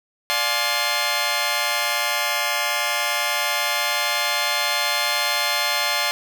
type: chord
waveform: 10% pulse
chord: D half-diminished seventh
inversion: none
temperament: just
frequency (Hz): 587.3 / 704.8 / 845.8 / 1057.2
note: D5 / F5 / Ab5 / C6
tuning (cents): 0 / +16 / +31 / +18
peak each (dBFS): -18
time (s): 0.3-6.11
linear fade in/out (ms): 0
effects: none